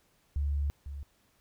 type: tone pair in turn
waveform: sine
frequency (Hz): 71.6 / 70.78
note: D2 / C#2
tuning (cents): -43 / +37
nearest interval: unison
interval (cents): 20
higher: first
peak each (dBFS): -27 / -37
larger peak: first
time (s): 0.36-0.7 / 0.86-1.03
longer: first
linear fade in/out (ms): 0
effects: pink hiss -69 dBFS RMS until 1.4 s